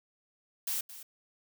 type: noise with echo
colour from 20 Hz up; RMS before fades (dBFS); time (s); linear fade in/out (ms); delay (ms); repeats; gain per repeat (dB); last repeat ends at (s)
blue; -33; 0.67-0.81; 5; 220; 1; -14; 1.03
effects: none